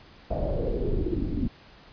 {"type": "noise with low-pass filter sweep", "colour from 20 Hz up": "brown", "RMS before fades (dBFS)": -27, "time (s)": [0.3, 1.48], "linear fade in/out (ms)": 10, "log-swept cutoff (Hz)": [670, 250], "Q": 6.3, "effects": ["pink hiss -52 dBFS RMS until 1.92 s", "resampled to 11025 Hz"]}